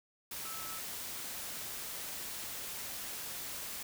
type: tone in noise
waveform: sine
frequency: 1307 Hz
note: E6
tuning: 15 cents flat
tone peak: -47 dBFS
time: 0.45-0.79 s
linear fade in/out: 5 ms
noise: white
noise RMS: -42 dBFS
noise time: 0.31-3.83 s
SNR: -8 dB
effects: none